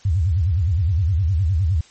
sine tone with vibrato, 87.31 Hz, F2, in tune, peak -15 dBFS, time 0.05-1.81 s, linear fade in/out 5 ms, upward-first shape sine, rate 9.7 Hz, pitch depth 270 cents each way, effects white hiss -50 dBFS RMS until 1.9 s + MP3 32 kbps

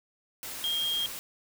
sine tone in noise, 3231 Hz, G#7, 48 cents flat, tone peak -27 dBFS, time 0.64-1.06 s, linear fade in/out 0 ms, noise white, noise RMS -39 dBFS, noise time 0.43-1.19 s, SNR +9 dB, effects none

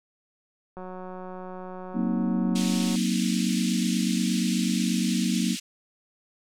click train, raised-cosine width 1 ms, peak -26 dBFS, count 403, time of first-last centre 0.77-2.955 s, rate 184 Hz
sine chord, C half-diminished seventh, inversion second, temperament equal, 185 / 233.1 / 261.6 / 311.1 Hz, Gb3 / Bb3 / C4 / Eb4, 0 / 0 / 0 / 0 cents, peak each -26 / -26 / -32 / -32 dBFS, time 1.93-5.57 s, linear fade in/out 50 ms
pink band-pass noise, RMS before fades -35 dBFS, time 2.55-5.6 s, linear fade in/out 10 ms, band 2500 to 9300 Hz, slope 24 dB/octave
effects none

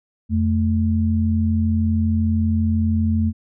sine tone pair together, 87.31 / 220 Hz, F2 / A3, 0 / 0 cents, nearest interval octave + major third, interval 1600 cents, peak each -18 / -19 dBFS, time 0.29-3.33 s, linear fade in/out 50 ms, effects none

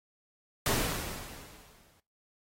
pink noise with exponential decay, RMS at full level -27 dBFS, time 0.66-2 s, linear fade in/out 2 ms, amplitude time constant 290 ms, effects noise-tail reverb RT60 0.3 s tail -22 dB re dry + AAC 48 kbps

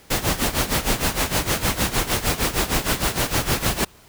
pink noise with tremolo, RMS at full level -19 dBFS, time 0.1-3.85 s, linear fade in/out 10 ms, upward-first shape sine, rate 6.5 Hz, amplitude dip 80%, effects pink hiss -50 dBFS RMS until 4.08 s

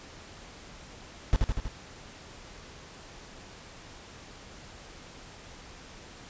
brown noise with echo, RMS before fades -20 dBFS, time 1.33-1.36 s, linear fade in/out 0 ms, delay 80 ms, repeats 4, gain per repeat -3 dB, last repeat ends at 1.68 s, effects pink hiss -48 dBFS RMS until 6.29 s + resampled to 16000 Hz

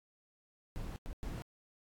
brown noise bursts at uneven times, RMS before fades -41 dBFS, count 3, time 0.76-0.96 / 1.06-1.13 / 1.23-1.42 s, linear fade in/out 0 ms, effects AAC 64 kbps

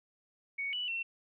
sine tone with pitch steps, 2229 / 2959 / 2709 Hz, C#7 / F#7 / E7, +9 / -1 / +47 cents, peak -33 dBFS, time 0.58-1.03 s, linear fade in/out 10 ms, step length 150 ms, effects none

